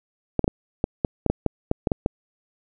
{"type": "clicks", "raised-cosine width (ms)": 2, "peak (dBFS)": -6, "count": 12, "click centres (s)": [0.393, 0.443, 0.479, 0.841, 1.048, 1.263, 1.3, 1.463, 1.714, 1.872, 1.918, 2.061], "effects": []}